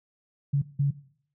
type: tone bursts at uneven times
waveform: sine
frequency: 141.2 Hz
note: C#3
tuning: 32 cents sharp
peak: -20 dBFS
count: 2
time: 0.53-0.62 / 0.79-0.91 s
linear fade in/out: 10 ms
effects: noise-tail reverb RT60 0.6 s tail -18 dB re dry